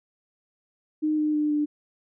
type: tone with pitch steps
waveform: sine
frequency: 307 / 303.6 / 300.3 / 297.1 Hz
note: D#4 / D#4 / D4 / D4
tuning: -23 / -42 / +39 / +20 cents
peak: -21 dBFS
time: 1.02-1.66 s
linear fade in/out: 20 ms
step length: 160 ms
effects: none